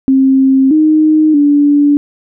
sine tone with pitch steps, 266.7 / 309.8 / 289.4 Hz, C4 / D#4 / D4, +33 / -7 / -25 cents, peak -5 dBFS, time 0.08-1.97 s, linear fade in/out 0 ms, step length 630 ms, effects none

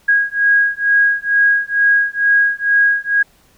sine beating tone pair, 1642 / 1644.2 Hz, G#6 / G#6, -20 / -18 cents, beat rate 2.2 Hz, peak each -14 dBFS, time 0.08-3.23 s, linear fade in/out 10 ms, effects pink hiss -53 dBFS RMS until 3.57 s

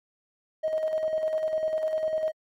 triangle tone with tremolo, 629 Hz, D#5, 19 cents sharp, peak -19 dBFS, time 0.63-2.32 s, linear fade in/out 20 ms, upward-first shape square, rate 10 Hz, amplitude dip 55%, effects tanh soft clip ceiling -21 dBFS + AAC 48 kbps

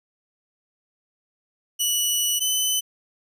15% pulse tone pair in turn, 2948 / 3020 Hz, F#7 / F#7, -7 / +35 cents, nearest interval unison, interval 42 cents, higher second, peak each -13 dBFS, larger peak neither, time 1.79-2.4 / 2.4-2.81 s, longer first, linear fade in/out 20 ms, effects none

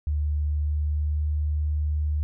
sine tone with pitch glide, 74.4 to 75.22 Hz, D2 to D2, +23 to +42 cents, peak -22 dBFS, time 0.07-2.23 s, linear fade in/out 0 ms, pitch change +19 cents, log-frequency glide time 0.49-1.18 s, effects none

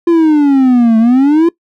triangle exponential two-way sweep, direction down then up, 345.6 to 220 to 345.6 Hz, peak -3 dBFS, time 0.07-1.49 s, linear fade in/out 5 ms, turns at 0.98 s, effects noise-tail reverb RT60 0.1 s tail -21 dB re dry

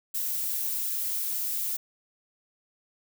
violet noise, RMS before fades -30 dBFS, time 0.14-1.77 s, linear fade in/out 10 ms, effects none

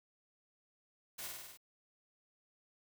white noise with echo, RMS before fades -45 dBFS, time 1.18-1.28 s, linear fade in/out 10 ms, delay 49 ms, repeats 6, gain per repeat -2 dB, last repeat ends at 1.574 s, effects none

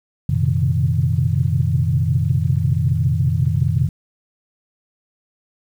sine tone cluster, 90.2 / 116 / 130.4 / 135.8 / 157.1 Hz, F#2 / A#2 / C3 / C#3 / D#3, -44 / -8 / -5 / -35 / +17 cents, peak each -20 / -21 / -20 / -24 / -21 dBFS, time 0.29-3.89 s, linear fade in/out 5 ms, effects tanh soft clip ceiling -3 dBFS + 8-bit

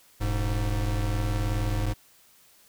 square tone pair together, 40.93 / 103.83 Hz, E1 / G#2, -12 / 0 cents, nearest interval octave + major third, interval 1612 cents, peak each -28 dBFS, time 0.2-1.94 s, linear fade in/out 20 ms, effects white hiss -58 dBFS RMS until 2.68 s

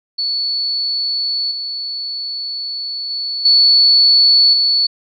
sine tone with level steps, 4435 Hz, C#8, in tune, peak -16 / -21 / -19 / -7 / -11 dBFS, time 0.18-4.87 s, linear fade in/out 10 ms, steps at 1.51 / 3.1 / 3.45 / 4.53 s, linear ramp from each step 5 ms, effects none

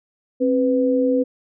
sine tone pair together, 266.3 / 498.1 Hz, C4 / B4, +31 / +15 cents, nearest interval major seventh, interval 1084 cents, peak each -18 dBFS, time 0.4-1.24 s, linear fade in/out 20 ms, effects none

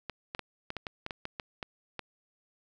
clicks, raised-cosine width 0.3 ms, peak -20 dBFS, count 12, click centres 0.097 / 0.349 / 0.393 / 0.704 / 0.767 / 0.868 / 1.064 / 1.108 / 1.254 / 1.398 / 1.628 / 1.993 s, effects none

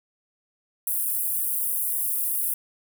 pink high-pass noise, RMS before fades -26 dBFS, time 0.87-2.54 s, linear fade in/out 2 ms, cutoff 9700 Hz, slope 48 dB/octave, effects none

